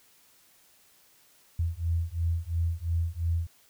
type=beating tone pair; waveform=sine; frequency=82.41 / 85.31 Hz; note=E2 / F2; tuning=0 / -40 cents; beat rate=2.9 Hz; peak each=-29 dBFS; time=1.59-3.47 s; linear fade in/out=5 ms; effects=white hiss -61 dBFS RMS until 3.69 s